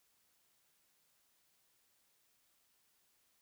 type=silence; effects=white hiss -75 dBFS RMS until 3.41 s